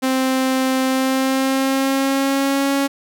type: tone with pitch glide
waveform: sawtooth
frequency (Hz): 261.6 to 276.8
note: C4 to C#4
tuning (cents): 0 to -2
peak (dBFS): -12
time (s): 0.02-2.88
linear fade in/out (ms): 20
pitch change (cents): +98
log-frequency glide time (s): 0.85-2.73
effects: none

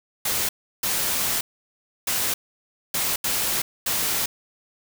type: noise bursts at uneven times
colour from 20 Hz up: white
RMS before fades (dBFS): -24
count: 6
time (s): 0.25-0.49 / 0.83-1.41 / 2.07-2.34 / 2.94-3.16 / 3.24-3.62 / 3.86-4.26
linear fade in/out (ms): 5
effects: none

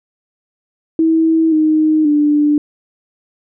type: tone with pitch steps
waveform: sine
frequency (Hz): 323.4 / 310.8 / 295.7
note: E4 / D#4 / D4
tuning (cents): -33 / -2 / +12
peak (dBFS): -9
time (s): 0.99-2.58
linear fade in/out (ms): 2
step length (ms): 530
effects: none

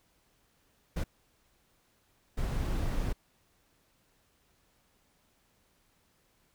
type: noise bursts at uneven times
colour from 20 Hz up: brown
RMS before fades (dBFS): -31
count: 2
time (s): 0.96-1.04 / 2.37-3.13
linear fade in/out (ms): 10
effects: pink hiss -70 dBFS RMS until 6.54 s

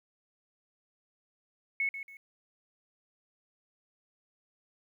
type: tone with echo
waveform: sine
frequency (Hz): 2200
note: C#7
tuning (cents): -14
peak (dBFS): -27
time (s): 1.8-1.89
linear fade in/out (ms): 2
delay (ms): 140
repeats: 2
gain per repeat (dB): -10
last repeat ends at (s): 2.17
effects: 11-bit

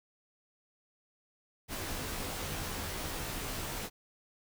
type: noise with comb filter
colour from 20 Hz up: pink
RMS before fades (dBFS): -38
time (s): 1.68-3.9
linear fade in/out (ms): 50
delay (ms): 17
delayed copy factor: -0.95
effects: none

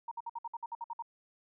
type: tone bursts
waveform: sine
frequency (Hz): 932.3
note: A#5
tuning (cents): 0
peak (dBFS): -36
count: 11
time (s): 0.08-1.024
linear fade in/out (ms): 5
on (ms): 34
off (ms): 57
effects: none

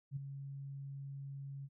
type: tone with ADSR envelope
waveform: sine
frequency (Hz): 138.4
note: C#3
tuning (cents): -2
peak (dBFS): -35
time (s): 0.11-1.69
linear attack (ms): 53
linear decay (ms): 12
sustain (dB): -8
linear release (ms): 45
effects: none

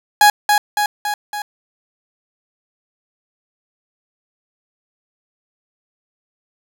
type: tone with echo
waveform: 30% pulse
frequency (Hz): 831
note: G#5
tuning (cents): +1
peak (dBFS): -4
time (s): 0.21-0.3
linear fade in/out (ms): 2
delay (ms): 280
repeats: 4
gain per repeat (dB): -4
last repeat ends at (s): 1.42
effects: none

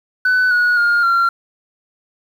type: tone with pitch steps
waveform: sine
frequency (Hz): 1500 / 1457.3 / 1415.8 / 1375.5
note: F#6 / F#6 / F6 / F6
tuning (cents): +23 / -27 / +23 / -27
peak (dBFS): -9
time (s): 0.25-1.29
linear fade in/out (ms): 5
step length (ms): 260
effects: tanh soft clip ceiling -10 dBFS + 7-bit

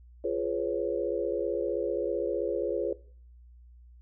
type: chord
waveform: sine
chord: C# dominant seventh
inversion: first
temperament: just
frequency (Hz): 346.5 / 415.8 / 498.9 / 554.4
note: E#4 / G#4 / B4 / C#5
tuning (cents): -14 / +2 / +17 / 0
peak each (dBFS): -33 / -32 / -32 / -33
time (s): 0.24-2.93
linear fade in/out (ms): 5
effects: noise-tail reverb RT60 0.5 s tail -19 dB re dry + added 60 Hz sine -50 dBFS peak until 4.01 s

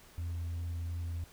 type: tone with vibrato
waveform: sine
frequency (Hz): 84.9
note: F2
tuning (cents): -48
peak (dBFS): -32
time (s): 0.18-1.24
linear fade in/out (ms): 0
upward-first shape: triangle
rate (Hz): 2.8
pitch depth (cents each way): 11
effects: tanh soft clip ceiling -33 dBFS + pink hiss -58 dBFS RMS until 1.32 s

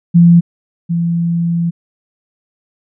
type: tone pair in turn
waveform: sine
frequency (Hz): 171.1 / 169.53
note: F3 / E3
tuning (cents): -35 / +49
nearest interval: unison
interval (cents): 16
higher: first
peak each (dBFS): -3 / -12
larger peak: first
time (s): 0.14-0.41 / 0.89-1.71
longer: second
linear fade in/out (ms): 20
effects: none

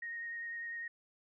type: tone with vibrato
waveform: sine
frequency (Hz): 1863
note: A#6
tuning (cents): -2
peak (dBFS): -39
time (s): 0.02-0.88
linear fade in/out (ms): 5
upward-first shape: square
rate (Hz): 10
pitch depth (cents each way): 11
effects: none

